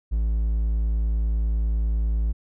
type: tone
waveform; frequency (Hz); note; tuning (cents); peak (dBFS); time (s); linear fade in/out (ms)
triangle; 55; A1; 0; -18; 0.11-2.33; 20
effects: none